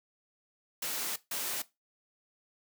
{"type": "noise bursts at uneven times", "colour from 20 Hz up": "white", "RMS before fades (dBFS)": -35, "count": 2, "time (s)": [[0.82, 1.16], [1.31, 1.62]], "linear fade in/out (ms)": 5, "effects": ["noise-tail reverb RT60 0.2 s tail -17 dB re dry", "high-pass 200 Hz 12 dB/octave"]}